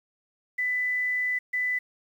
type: tone bursts at uneven times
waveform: sine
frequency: 1995 Hz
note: B6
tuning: 17 cents sharp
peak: -24 dBFS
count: 2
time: 0.58-1.39 / 1.53-1.79 s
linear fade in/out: 10 ms
effects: 9-bit